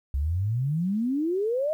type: exponential sweep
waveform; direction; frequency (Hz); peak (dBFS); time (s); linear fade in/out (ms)
sine; up; 65.3 to 640; -23; 0.14-1.73; 0
effects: 10-bit